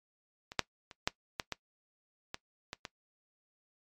clicks, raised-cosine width 0.2 ms, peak -26 / -8 / -30 / -10 / -15 / -17 / -20 / -21 / -22 dBFS, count 9, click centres 0.519 / 0.593 / 0.912 / 1.075 / 1.398 / 1.523 / 2.344 / 2.731 / 2.852 s, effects noise-tail reverb RT60 0.1 s tail -19 dB re dry + MP3 96 kbps

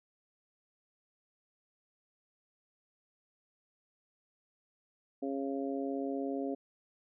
harmonic tone, 137.3 Hz, C#3, 16 cents flat, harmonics 2 / 3 / 4 / 5, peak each -35 / -39 / -41 / -43 dBFS, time 5.22-6.55 s, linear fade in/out 10 ms, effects none

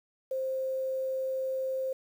sine tone with quantisation, 526 Hz, C5, 9 cents sharp, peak -29 dBFS, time 0.31-1.93 s, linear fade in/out 5 ms, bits 9, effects none

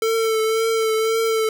square tone with vibrato, 445.6 Hz, A4, 22 cents sharp, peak -18 dBFS, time 0.02-1.49 s, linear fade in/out 2 ms, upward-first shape triangle, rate 1.9 Hz, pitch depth 31 cents each way, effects none

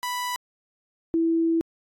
sawtooth / sine tone pair in turn, 987.8 / 329.6 Hz, B5 / E4, 0 / 0 cents, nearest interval octave + perfect fifth, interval 1900 cents, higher first, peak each -23 / -19 dBFS, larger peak second, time 0.03-0.36 / 1.14-1.61 s, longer second, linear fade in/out 0 ms, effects AAC 48 kbps

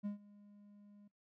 triangle tone with ADSR envelope, 205 Hz, G#3, 22 cents flat, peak -34 dBFS, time 0.03-1.08 s, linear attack 27 ms, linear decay 120 ms, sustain -22 dB, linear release 7 ms, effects noise-tail reverb RT60 0.1 s tail -18 dB re dry

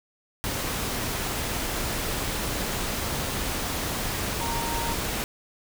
sine tone in noise, 927 Hz, A#5, 10 cents flat, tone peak -31 dBFS, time 4.41-4.94 s, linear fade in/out 0 ms, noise pink, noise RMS -29 dBFS, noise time 0.44-5.24 s, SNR -5 dB, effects none

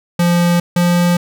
square tone pair in turn, 173.6 / 174.91 Hz, F3 / F3, -10 / +3 cents, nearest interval unison, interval 13 cents, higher second, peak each -11 dBFS, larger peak neither, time 0.19-0.6 / 0.76-1.17 s, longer neither, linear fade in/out 5 ms, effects none

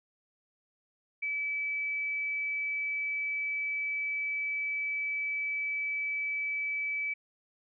sine tone, 2300 Hz, D7, 37 cents flat, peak -30 dBFS, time 1.22-7.14 s, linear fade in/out 10 ms, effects none

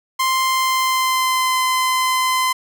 sawtooth tone with pitch glide, 1046.5 to 1029.1 Hz, C6 to C6, 0 to -29 cents, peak -12 dBFS, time 0.19-2.53 s, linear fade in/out 10 ms, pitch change -29 cents, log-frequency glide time 0.45-1.58 s, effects none

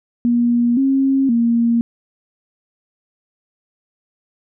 sine tone with pitch steps, 238.6 / 270.1 / 233.6 Hz, A#3 / C#4 / A#3, +41 / -45 / +4 cents, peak -12 dBFS, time 0.25-1.81 s, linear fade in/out 0 ms, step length 520 ms, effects none

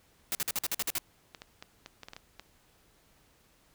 white noise bursts, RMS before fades -31 dBFS, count 9, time 0.32-0.982 s, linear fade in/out 0 ms, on 30 ms, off 49 ms
clicks, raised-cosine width 0.2 ms, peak -26 dBFS, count 9, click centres 1.348 / 1.419 / 1.625 / 1.861 / 2.033 / 2.085 / 2.134 / 2.165 / 2.396 s
effects pink hiss -65 dBFS RMS until 3.74 s

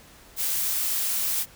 blue noise, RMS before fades -26 dBFS, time 0.36-1.46 s, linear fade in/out 50 ms, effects pink hiss -51 dBFS RMS until 1.55 s

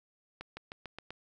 accelerating click train, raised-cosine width 0.3 ms, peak -26 dBFS, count 6, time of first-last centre 0.41-1.106 s, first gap 160 ms, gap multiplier 0.93, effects none

